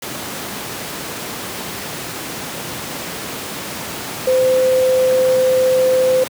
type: tone in noise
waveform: sine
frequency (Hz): 515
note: C5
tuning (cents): -28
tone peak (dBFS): -11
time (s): 4.27-6.24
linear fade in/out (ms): 5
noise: pink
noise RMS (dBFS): -26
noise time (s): 0.02-6.28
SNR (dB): +12
effects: high-pass 150 Hz 12 dB/octave